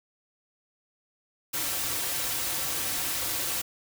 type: noise with comb filter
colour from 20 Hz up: white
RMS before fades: -30 dBFS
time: 1.53-3.62 s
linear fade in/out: 10 ms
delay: 4.8 ms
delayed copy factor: -0.55
effects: none